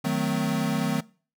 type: chord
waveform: square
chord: D# diminished seventh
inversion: none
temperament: equal with one note detuned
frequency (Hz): 155.56 / 185 / 220 / 255.9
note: D#3 / F#3 / A3 / C4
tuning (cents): 0 / 0 / 0 / -38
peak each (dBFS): -30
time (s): 0.04-1.01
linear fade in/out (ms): 10
effects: noise-tail reverb RT60 0.4 s tail -22 dB re dry